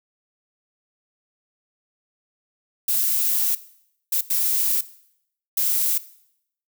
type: noise bursts at uneven times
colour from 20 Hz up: violet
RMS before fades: -21 dBFS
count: 4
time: 2.88-3.55 / 4.12-4.21 / 4.3-4.81 / 5.57-5.98 s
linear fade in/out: 5 ms
effects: noise-tail reverb RT60 0.7 s tail -17 dB re dry